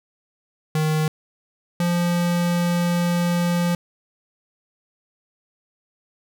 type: tone pair in turn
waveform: square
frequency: 155.56 / 173.91 Hz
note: D#3 / F3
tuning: 0 / -7 cents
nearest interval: major second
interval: 193 cents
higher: second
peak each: -19 dBFS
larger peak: neither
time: 0.75-1.08 / 1.8-3.75 s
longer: second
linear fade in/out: 2 ms
effects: none